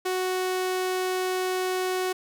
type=tone; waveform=sawtooth; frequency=370 Hz; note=F#4; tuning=in tune; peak=-21 dBFS; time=0.05-2.13 s; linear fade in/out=10 ms; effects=none